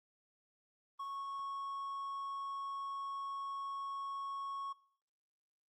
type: tone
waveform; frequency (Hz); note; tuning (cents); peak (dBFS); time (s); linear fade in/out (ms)
triangle; 1103; C#6; -9; -38; 0.99-4.73; 10
effects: noise-tail reverb RT60 0.6 s tail -21 dB re dry + Opus 24 kbps